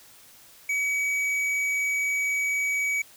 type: tone with tanh clipping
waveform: triangle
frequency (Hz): 2271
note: C#7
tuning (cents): +41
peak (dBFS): -25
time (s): 0.69-3.02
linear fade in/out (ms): 5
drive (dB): 13
effects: white hiss -52 dBFS RMS until 3.16 s